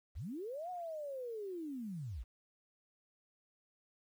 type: linear two-way sweep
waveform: sine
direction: up then down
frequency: 43.65 to 737 to 43.65 Hz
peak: -40 dBFS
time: 0.15-2.24 s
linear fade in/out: 20 ms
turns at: 0.7 s
effects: 11-bit